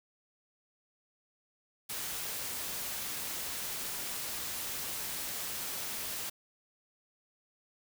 white noise, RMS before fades -38 dBFS, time 1.89-6.3 s, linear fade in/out 10 ms, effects none

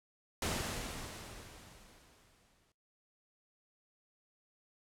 pink noise with exponential decay, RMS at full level -34 dBFS, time 0.42-2.72 s, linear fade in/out 2 ms, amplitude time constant 500 ms, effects noise-tail reverb RT60 0.3 s tail -21 dB re dry + low-pass 11000 Hz 12 dB/octave

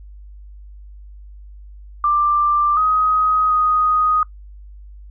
sine tone with pitch steps, 1183 / 1258 / 1246 Hz, D6 / D#6 / D#6, +12 / +19 / +2 cents, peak -13 dBFS, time 2.04-4.23 s, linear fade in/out 2 ms, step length 730 ms, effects noise-tail reverb RT60 0.1 s tail -23 dB re dry + added 50 Hz sine -36 dBFS peak until 5.1 s

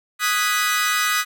sawtooth chord, G# minor seventh, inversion second, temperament equal, 1244.5 / 1480 / 1661.2 / 1975.5 Hz, D#6 / F#6 / G#6 / B6, 0 / 0 / 0 / 0 cents, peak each -18 / -22 / -24 / -20 dBFS, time 0.19-1.25 s, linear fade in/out 50 ms, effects none

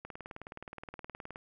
click train, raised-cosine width 0.5 ms, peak -28 dBFS, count 26, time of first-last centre 0.05-1.359 s, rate 19.1 Hz, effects none

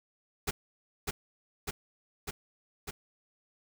pink noise with echo, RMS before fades -31 dBFS, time 0.47-0.51 s, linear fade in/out 10 ms, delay 600 ms, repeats 4, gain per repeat -2 dB, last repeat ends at 2.91 s, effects none

